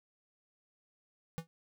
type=tone with exponential decay; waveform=square; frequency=164.81 Hz; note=E3; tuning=in tune; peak=-32 dBFS; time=1.38-1.47 s; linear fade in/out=0 ms; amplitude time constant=18 ms; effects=none